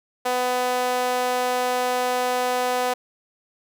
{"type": "tone with high-pass filter", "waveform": "sawtooth", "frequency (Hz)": 250, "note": "B3", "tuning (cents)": 21, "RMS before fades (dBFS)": -23, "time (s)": [0.25, 2.94], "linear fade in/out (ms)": 10, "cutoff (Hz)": 620, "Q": 2.7, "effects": []}